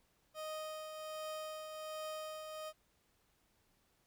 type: tone with tremolo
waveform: 30% pulse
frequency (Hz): 622.3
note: D#5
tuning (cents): 0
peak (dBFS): -38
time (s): 0.34-2.73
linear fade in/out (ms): 50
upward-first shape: triangle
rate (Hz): 1.3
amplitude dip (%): 45
effects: pink hiss -75 dBFS RMS until 4.06 s